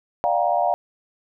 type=chord; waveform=sine; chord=G minor seventh; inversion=second; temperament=just; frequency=588 / 705.6 / 784 / 940.8 Hz; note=D5 / F5 / G5 / Bb5; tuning=+2 / +18 / 0 / +16 cents; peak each=-24 / -20 / -25 / -26 dBFS; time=0.24-0.74 s; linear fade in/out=0 ms; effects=none